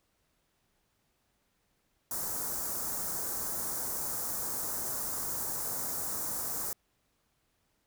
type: band-stop noise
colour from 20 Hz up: white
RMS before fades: -35 dBFS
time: 2.11-6.73 s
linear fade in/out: 2 ms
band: 1400 to 6000 Hz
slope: 24 dB/octave
effects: pink hiss -75 dBFS RMS until 7.86 s